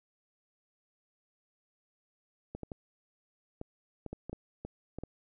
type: clicks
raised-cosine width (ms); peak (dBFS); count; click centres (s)
2; -26; 11; 2.55 / 2.633 / 2.718 / 3.614 / 4.063 / 4.13 / 4.296 / 4.33 / 4.65 / 4.986 / 5.036
effects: none